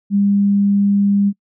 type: tone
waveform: sine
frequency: 200.9 Hz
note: G3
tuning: 43 cents sharp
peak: -11 dBFS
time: 0.1-1.33 s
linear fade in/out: 50 ms
effects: noise-tail reverb RT60 0.1 s tail -26 dB re dry